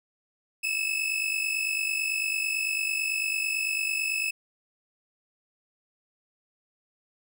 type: tone pair together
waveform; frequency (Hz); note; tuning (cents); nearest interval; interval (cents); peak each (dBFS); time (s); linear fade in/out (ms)
40% pulse; 2569 / 2618; E7 / E7; -45 / -13; unison; 32; -29 / -27; 0.63-4.31; 10
effects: none